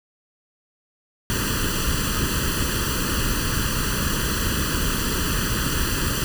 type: noise with comb filter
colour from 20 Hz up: pink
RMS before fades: -23 dBFS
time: 1.3-6.24 s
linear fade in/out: 0 ms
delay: 0.67 ms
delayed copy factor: +0.9
effects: none